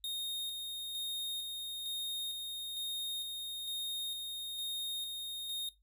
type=tone with tremolo; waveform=45% pulse; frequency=3705 Hz; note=A#7; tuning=11 cents flat; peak=-36 dBFS; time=0.04-5.69 s; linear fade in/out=2 ms; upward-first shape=square; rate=1.1 Hz; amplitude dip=30%; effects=noise-tail reverb RT60 0.2 s tail -20 dB re dry + added 50 Hz sine -68 dBFS peak until 5.82 s